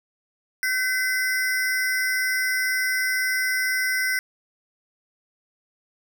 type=ring-modulated tone; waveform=square; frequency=1783 Hz; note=A6; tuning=22 cents sharp; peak=-19 dBFS; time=0.63-4.19 s; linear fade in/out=0 ms; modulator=250 Hz; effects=none